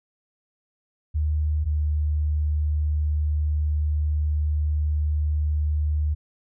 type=tone pair in turn; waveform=sine; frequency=76.1 / 75.4 Hz; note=D#2 / D2; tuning=-38 / +46 cents; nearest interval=unison; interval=16 cents; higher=first; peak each=-20 dBFS; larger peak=neither; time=1.14-1.65 / 1.65-6.15 s; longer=second; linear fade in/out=20 ms; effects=none